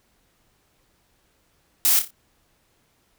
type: noise with echo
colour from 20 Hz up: blue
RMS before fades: -18 dBFS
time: 1.85-1.99 s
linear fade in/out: 0 ms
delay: 29 ms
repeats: 4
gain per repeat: -8 dB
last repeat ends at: 2.106 s
effects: pink hiss -65 dBFS RMS until 3.18 s